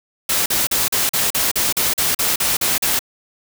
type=noise bursts; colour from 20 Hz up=white; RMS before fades=-18 dBFS; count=13; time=0.29-2.992 s; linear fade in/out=5 ms; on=170 ms; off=41 ms; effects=none